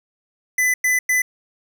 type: tone bursts at uneven times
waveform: square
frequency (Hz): 2005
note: B6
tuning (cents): +26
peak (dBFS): -16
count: 3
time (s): 0.58-0.74 / 0.84-0.99 / 1.09-1.22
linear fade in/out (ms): 5
effects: none